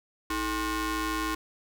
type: ring-modulated tone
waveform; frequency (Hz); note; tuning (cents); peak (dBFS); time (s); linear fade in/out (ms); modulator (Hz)
sawtooth; 374.2; F#4; +20; -21; 0.3-1.35; 5; 692
effects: none